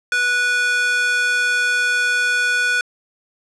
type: tone with high-pass filter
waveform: square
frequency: 490.7 Hz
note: B4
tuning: 11 cents flat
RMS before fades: -18 dBFS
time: 0.12-2.81 s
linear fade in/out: 2 ms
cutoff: 1700 Hz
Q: 7.8
effects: resampled to 22050 Hz + 8-bit